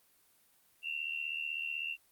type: tone pair together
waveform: sine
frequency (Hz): 2698 / 2774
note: E7 / F7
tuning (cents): +40 / -12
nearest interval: unison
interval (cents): 48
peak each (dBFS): -38 / -38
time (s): 0.82-1.97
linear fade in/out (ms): 50
effects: white hiss -68 dBFS RMS until 2.11 s + Opus 32 kbps